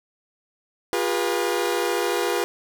sawtooth tone cluster, 352.4 / 406.2 / 484.3 Hz, F4 / G#4 / B4, +16 / -38 / -34 cents, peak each -22 dBFS, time 0.93-2.44 s, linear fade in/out 0 ms, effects none

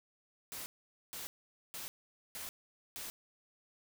white noise bursts, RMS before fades -44 dBFS, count 5, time 0.52-3.1 s, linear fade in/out 0 ms, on 140 ms, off 470 ms, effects none

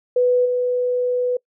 sine tone with level steps, 495.4 Hz, B4, 5 cents sharp, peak -13 / -17 dBFS, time 0.16-1.37 s, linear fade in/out 5 ms, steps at 0.45 s, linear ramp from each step 10 ms, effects noise-tail reverb RT60 0.1 s tail -25 dB re dry

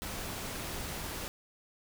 pink noise, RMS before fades -39 dBFS, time 0.02-1.28 s, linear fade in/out 0 ms, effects none

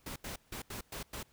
pink noise bursts at uneven times, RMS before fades -42 dBFS, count 6, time 0.06-0.16 / 0.24-0.36 / 0.52-0.62 / 0.7-0.81 / 0.92-1.03 / 1.13-1.23 s, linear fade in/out 5 ms, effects pink hiss -68 dBFS RMS until 1.32 s

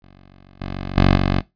10% pulse tone with level steps, 46.89 Hz, F#1, 24 cents sharp, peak -37 / -18 / -3 / -8 dBFS, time 0.02-1.41 s, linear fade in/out 10 ms, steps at 0.61 / 0.97 / 1.17 s, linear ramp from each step 2 ms, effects noise-tail reverb RT60 0.2 s tail -20 dB re dry + resampled to 11025 Hz

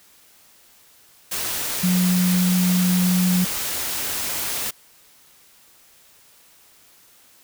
sine tone in noise, 181.3 Hz, F#3, 35 cents flat, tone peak -16 dBFS, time 1.83-3.45 s, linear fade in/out 10 ms, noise white, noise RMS -26 dBFS, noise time 1.31-4.71 s, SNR +7 dB, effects white hiss -53 dBFS RMS until 7.43 s

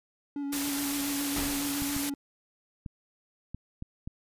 triangle tone with vibrato, 283 Hz, C#4, 36 cents sharp, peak -29 dBFS, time 0.36-2.14 s, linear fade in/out 2 ms, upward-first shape square, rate 7.2 Hz, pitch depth 18 cents each way
white noise, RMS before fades -33 dBFS, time 0.52-2.1 s, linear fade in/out 10 ms
pink noise with exponential decay, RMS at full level -32 dBFS, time 1.36-2.15 s, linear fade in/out 2 ms, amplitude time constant 170 ms
clicks, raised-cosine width 5 ms, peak -25 dBFS, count 6, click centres 1.821 / 1.965 / 2.862 / 3.546 / 3.824 / 4.075 s
effects resampled to 32000 Hz

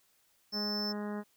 harmonic tone, 207.7 Hz, G#3, in tune, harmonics 1 / 2 / 3 / 4 / 5 / 6 / 7 / 8 / 9, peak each -36 / -42 / -46 / -48 / -50 / -52 / -53 / -54 / -55 dBFS, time 0.52-1.24 s, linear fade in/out 50 ms
triangle tone, 5300 Hz, E8, 9 cents sharp, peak -33 dBFS, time 0.52-0.93 s, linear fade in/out 20 ms
effects white hiss -70 dBFS RMS until 1.36 s

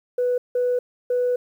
sine tone bursts at uneven times, 493.9 Hz, B4, in tune, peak -17 dBFS, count 3, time 0.18-0.38 / 0.55-0.79 / 1.1-1.36 s, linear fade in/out 5 ms, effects tanh soft clip ceiling -15 dBFS + 9-bit

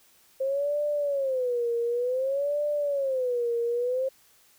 sine tone with vibrato, 526 Hz, C5, 9 cents sharp, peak -24 dBFS, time 0.4-4.09 s, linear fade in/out 10 ms, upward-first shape sine, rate 0.55 Hz, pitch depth 200 cents each way, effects white hiss -60 dBFS RMS until 4.58 s

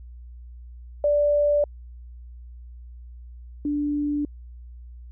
sine tone pair in turn, 585 / 292.5 Hz, D5 / D4, -7 / -7 cents, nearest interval octave, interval 1200 cents, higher first, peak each -17 / -22 dBFS, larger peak first, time 1.04-1.64 / 3.65-4.25 s, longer neither, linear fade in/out 2 ms, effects added 60 Hz sine -39 dBFS peak until 5.11 s

